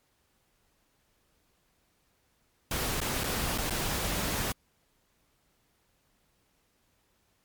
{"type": "noise with dropouts", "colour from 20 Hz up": "pink", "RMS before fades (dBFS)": -31, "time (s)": [2.71, 4.52], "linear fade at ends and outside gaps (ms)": 2, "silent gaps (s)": [[3.004, 3.014], [3.236, 3.24], [3.578, 3.583], [3.698, 3.706]], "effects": ["pink hiss -71 dBFS RMS until 7.44 s", "MP3 96 kbps"]}